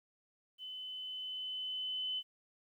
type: tone with level ramp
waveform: sine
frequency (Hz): 3027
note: F#7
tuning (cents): +39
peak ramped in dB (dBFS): -43 to -34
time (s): 0.58-2.23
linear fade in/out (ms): 50
effects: 12-bit